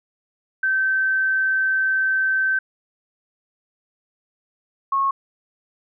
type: tone pair in turn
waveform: sine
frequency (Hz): 1546 / 1093.2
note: G6 / C#6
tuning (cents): -24 / -24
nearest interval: tritone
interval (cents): 600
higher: first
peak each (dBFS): -17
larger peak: neither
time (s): 0.63-2.59 / 4.92-5.11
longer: first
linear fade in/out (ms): 5
effects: none